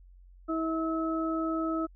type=harmonic tone; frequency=323.2 Hz; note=E4; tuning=34 cents flat; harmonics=1 / 2 / 4; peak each=-29 / -36 / -34 dBFS; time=0.48-1.87 s; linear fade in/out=20 ms; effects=added 45 Hz sine -51 dBFS peak until 1.95 s